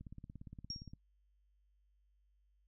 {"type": "click train", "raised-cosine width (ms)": 5, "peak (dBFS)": -37, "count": 17, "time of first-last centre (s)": [0.01, 0.935], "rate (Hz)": 17.3}
{"type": "tone with exponential decay", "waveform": "sine", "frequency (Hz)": 5570, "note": "F8", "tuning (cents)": -5, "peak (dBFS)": -37, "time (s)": [0.7, 0.92], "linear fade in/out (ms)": 2, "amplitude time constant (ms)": 46}
{"effects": ["noise-tail reverb RT60 0.1 s tail -23 dB re dry", "added 50 Hz sine -70 dBFS peak until 2.67 s"]}